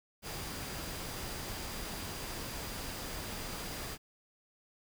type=tone in noise; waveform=sine; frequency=4812 Hz; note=D8; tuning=41 cents sharp; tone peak=-52 dBFS; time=0.22-3.98 s; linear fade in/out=50 ms; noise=pink; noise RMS=-41 dBFS; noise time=0.22-3.98 s; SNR=-14 dB; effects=none